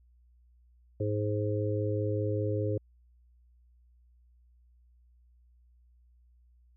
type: harmonic tone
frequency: 105 Hz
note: G#2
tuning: 19 cents sharp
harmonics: 1 / 3 / 4 / 5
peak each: -30 / -36 / -34 / -35 dBFS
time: 1-2.78 s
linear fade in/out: 5 ms
effects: added 60 Hz sine -59 dBFS peak until 6.76 s